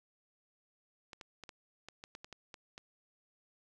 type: clicks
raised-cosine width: 0.2 ms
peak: -30 dBFS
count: 11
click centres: 1.132 / 1.212 / 1.437 / 1.492 / 1.886 / 2.039 / 2.151 / 2.245 / 2.327 / 2.542 / 2.779 s
effects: none